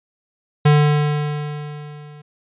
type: tone with level ramp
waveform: square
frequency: 148.4 Hz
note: D3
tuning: 18 cents sharp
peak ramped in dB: -9 to -39 dBFS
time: 0.65-2.22 s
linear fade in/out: 10 ms
effects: resampled to 8000 Hz